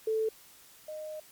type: tone pair in turn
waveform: sine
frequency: 440 / 616.9 Hz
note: A4 / D#5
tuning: 0 / -15 cents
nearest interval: tritone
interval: 585 cents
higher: second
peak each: -26 / -37 dBFS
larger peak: first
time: 0.07-0.29 / 0.88-1.2 s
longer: second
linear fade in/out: 5 ms
effects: white hiss -56 dBFS RMS until 1.31 s + MP3 96 kbps